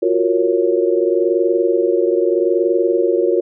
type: chord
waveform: sine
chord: Gb major seventh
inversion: third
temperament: equal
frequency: 349.2 / 370 / 466.2 / 554.4 Hz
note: F4 / Gb4 / Bb4 / Db5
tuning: 0 / 0 / 0 / 0 cents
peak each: -17 / -18 / -18 / -21 dBFS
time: 0.02-3.41 s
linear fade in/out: 10 ms
effects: none